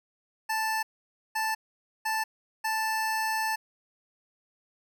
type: tone bursts at uneven times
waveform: 25% pulse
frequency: 880 Hz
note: A5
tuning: in tune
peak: -23 dBFS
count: 4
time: 0.49-0.83 / 1.35-1.55 / 2.05-2.24 / 2.64-3.56 s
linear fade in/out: 10 ms
effects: none